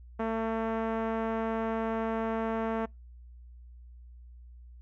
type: tone with low-pass filter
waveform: 5% pulse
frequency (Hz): 224.2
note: A3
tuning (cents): +33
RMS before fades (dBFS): -31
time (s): 0.19-2.86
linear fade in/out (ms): 10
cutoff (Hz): 780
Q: 0.6
effects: noise-tail reverb RT60 0.2 s tail -26 dB re dry + added 60 Hz sine -47 dBFS peak until 4.81 s